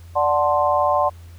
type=chord; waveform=sine; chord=D dominant seventh; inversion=none; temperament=equal; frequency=587.3 / 740 / 880 / 1046.5 Hz; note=D5 / F#5 / A5 / C6; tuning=0 / 0 / 0 / 0 cents; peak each=-20 / -21 / -23 / -20 dBFS; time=0.15-1.1 s; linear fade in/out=20 ms; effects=added 85 Hz sine -38 dBFS peak until 1.38 s + pink hiss -53 dBFS RMS until 1.38 s